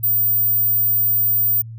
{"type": "tone", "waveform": "sine", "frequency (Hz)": 14710, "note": "A#9", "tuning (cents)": -24, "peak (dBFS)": -14, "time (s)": [0.03, 1.62], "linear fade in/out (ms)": 10, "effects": ["added 113 Hz sine -31 dBFS peak until 1.78 s"]}